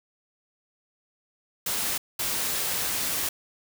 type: noise bursts at uneven times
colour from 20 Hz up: white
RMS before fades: -28 dBFS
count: 2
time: 1.66-1.98 / 2.19-3.29 s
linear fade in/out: 5 ms
effects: none